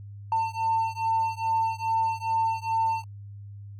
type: beating tone pair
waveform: triangle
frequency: 897 / 899.4 Hz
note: A5 / A5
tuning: +33 / +38 cents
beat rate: 2.4 Hz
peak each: -24 dBFS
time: 0.32-3.04 s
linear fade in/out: 2 ms
effects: tanh soft clip ceiling -17 dBFS + added 101 Hz sine -39 dBFS peak until 3.79 s